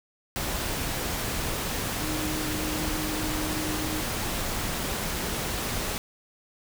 sine tone in noise, 308.3 Hz, D#4, 16 cents flat, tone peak -32 dBFS, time 2.01-4.01 s, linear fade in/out 0 ms, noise pink, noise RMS -30 dBFS, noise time 0.36-5.98 s, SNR -5 dB, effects none

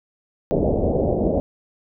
white low-pass noise, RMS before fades -20 dBFS, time 0.51-1.4 s, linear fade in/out 0 ms, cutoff 640 Hz, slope 48 dB/octave, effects none

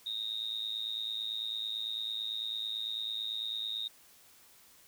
sine tone with amplitude modulation, 3729 Hz, A#7, in tune, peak -30 dBFS, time 0.06-3.88 s, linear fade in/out 5 ms, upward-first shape sine, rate 109 Hz, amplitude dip 90%, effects white hiss -60 dBFS RMS until 4.87 s

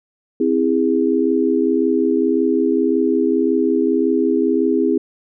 sine chord, C augmented, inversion none, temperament just, 261.6 / 327 / 408.8 Hz, C4 / E4 / G#4, 0 / -14 / -27 cents, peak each -18 dBFS, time 0.4-4.98 s, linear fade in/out 5 ms, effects none

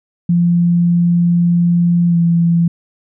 sine tone with pitch glide, 172.8 to 169.34 Hz, F3 to E3, -18 to +47 cents, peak -9 dBFS, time 0.29-2.68 s, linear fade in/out 5 ms, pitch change -35 cents, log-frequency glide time 2.08-2.17 s, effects none

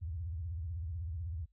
sine tone with vibrato, 82.6 Hz, E2, 4 cents sharp, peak -36 dBFS, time 0.01-1.46 s, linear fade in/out 20 ms, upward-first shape sine, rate 16 Hz, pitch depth 230 cents each way, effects added 50 Hz sine -68 dBFS peak until 1.52 s

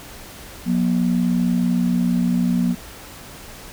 sine tone pair together, 179.8 / 240 Hz, F#3 / B3, -49 / -49 cents, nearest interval perfect fourth, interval 500 cents, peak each -18 / -18 dBFS, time 0.65-2.76 s, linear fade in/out 50 ms, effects tanh soft clip ceiling -9 dBFS + pink hiss -39 dBFS RMS until 3.72 s

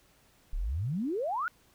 sine exponential sweep, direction up, 31.53 to 1500 Hz, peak -29 dBFS, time 0.53-1.48 s, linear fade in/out 0 ms, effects pink hiss -64 dBFS RMS until 1.74 s

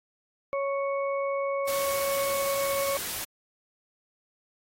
harmonic tone, 554.4 Hz, C#5, in tune, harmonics 1 / 2 / 4, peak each -27 / -33 / -39 dBFS, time 0.53-2.97 s, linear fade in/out 0 ms
white noise, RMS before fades -34 dBFS, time 1.67-3.25 s, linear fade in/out 10 ms
effects AAC 48 kbps

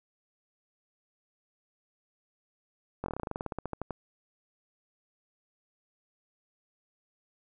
slowing click train, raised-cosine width 1 ms, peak -20 dBFS, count 19, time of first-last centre 3.04-3.907 s, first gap 21 ms, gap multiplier 1.09, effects none

